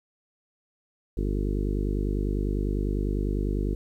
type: harmonic tone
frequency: 50 Hz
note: G1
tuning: 35 cents sharp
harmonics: 1 / 2 / 3 / 4 / 5 / 6 / 7 / 8 / 9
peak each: -26 / -34 / -36 / -36 / -36 / -38 / -35 / -38 / -41 dBFS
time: 1.17-3.75 s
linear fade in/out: 5 ms
effects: 10-bit

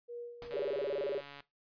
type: tone with tremolo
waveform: sine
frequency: 477.3 Hz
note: A#4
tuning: 41 cents sharp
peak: -40 dBFS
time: 0.08-0.86 s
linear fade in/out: 20 ms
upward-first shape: sine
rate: 2.5 Hz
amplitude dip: 65%
type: noise with exponential decay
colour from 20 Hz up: pink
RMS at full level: -46 dBFS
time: 0.42-0.68 s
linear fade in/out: 1 ms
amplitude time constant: 56 ms
type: click train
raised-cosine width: 0.3 ms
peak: -33 dBFS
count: 128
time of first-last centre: 0.51-1.404 s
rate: 142 Hz
type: tone with vibrato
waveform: sine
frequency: 482.2 Hz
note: B4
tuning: 41 cents flat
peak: -32 dBFS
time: 0.51-1.22 s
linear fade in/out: 50 ms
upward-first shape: square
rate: 18 Hz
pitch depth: 290 cents each way
effects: noise-tail reverb RT60 0.2 s tail -18 dB re dry + resampled to 11025 Hz

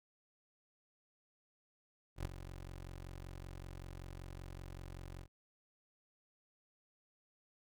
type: tone with ADSR envelope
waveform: 20% pulse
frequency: 45.24 Hz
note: F#1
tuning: 38 cents flat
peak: -31 dBFS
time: 2.16-5.28 s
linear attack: 94 ms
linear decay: 4 ms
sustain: -11 dB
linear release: 74 ms
effects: none

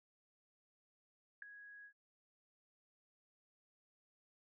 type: tone with ADSR envelope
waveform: sine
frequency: 1661.2 Hz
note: G#6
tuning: in tune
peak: -39 dBFS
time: 1.42-1.93 s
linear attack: 4 ms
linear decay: 3 ms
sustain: -14 dB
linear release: 81 ms
effects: none

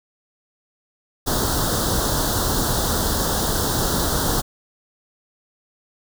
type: band-stop noise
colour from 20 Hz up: pink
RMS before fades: -21 dBFS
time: 1.26-4.42 s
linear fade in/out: 20 ms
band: 1600 to 3400 Hz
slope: 48 dB/octave
effects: none

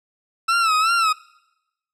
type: tone with vibrato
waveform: 40% pulse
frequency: 1318.5 Hz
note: E6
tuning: in tune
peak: -15 dBFS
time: 0.48-1.13 s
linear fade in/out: 10 ms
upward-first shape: sine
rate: 2.7 Hz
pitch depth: 89 cents each way
effects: noise-tail reverb RT60 0.9 s tail -23 dB re dry + low-pass 8000 Hz 12 dB/octave

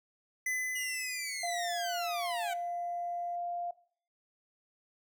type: tone with exponential decay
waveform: square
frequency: 2015 Hz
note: B6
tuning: 34 cents sharp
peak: -31 dBFS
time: 0.46-3.36 s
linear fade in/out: 5 ms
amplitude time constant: 630 ms
type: linear sweep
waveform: 15% pulse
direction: down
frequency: 2918 to 733 Hz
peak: -30 dBFS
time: 0.75-2.54 s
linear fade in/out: 10 ms
type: tone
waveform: sine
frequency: 698.5 Hz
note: F5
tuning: in tune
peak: -33 dBFS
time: 1.43-3.71 s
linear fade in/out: 5 ms
effects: noise-tail reverb RT60 0.5 s tail -19 dB re dry

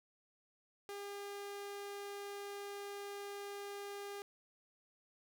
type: tone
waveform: sawtooth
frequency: 403.3 Hz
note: G4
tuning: 49 cents sharp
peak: -40 dBFS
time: 0.89-4.22 s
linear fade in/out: 0 ms
effects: none

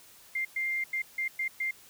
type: tone bursts at uneven times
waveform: sine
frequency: 2103 Hz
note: C7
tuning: 8 cents sharp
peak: -28 dBFS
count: 6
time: 0.35-0.45 / 0.56-0.84 / 0.93-1.02 / 1.18-1.28 / 1.39-1.48 / 1.6-1.71 s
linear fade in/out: 5 ms
effects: white hiss -55 dBFS RMS until 1.89 s

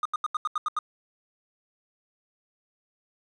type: tone bursts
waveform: triangle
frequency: 1228 Hz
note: D#6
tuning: 23 cents flat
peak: -22 dBFS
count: 8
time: 0.03-0.789 s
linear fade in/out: 2 ms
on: 24 ms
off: 81 ms
effects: resampled to 22050 Hz + 9-bit

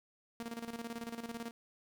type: tone with tremolo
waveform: sawtooth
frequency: 232.4 Hz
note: A#3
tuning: 5 cents flat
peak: -35 dBFS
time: 0.4-1.51 s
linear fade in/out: 0 ms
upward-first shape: square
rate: 18 Hz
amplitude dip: 70%
effects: none

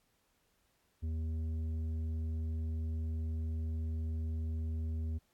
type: tone with tanh clipping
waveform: triangle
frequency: 80 Hz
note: D#2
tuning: 49 cents sharp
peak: -35 dBFS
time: 1.02-5.19 s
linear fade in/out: 20 ms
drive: 12 dB
effects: pink hiss -75 dBFS RMS until 5.33 s + AAC 64 kbps

